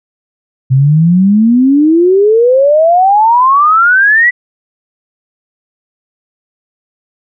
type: exponential sweep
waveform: sine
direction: up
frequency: 127.5 to 1990 Hz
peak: -4 dBFS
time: 0.7-4.31 s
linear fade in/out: 20 ms
effects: none